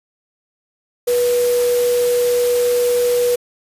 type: tone in noise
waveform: sine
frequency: 486.4 Hz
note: B4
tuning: 26 cents flat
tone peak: -13 dBFS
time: 1.07-3.36 s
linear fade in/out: 10 ms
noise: white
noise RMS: -27 dBFS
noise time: 1.07-3.36 s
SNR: +11 dB
effects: resampled to 32000 Hz